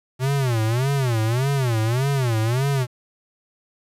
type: tone with vibrato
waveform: square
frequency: 124.2 Hz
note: B2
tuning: 10 cents sharp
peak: -19 dBFS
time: 0.19-2.87 s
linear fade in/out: 50 ms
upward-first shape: sine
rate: 1.7 Hz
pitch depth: 220 cents each way
effects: resampled to 32000 Hz + 8-bit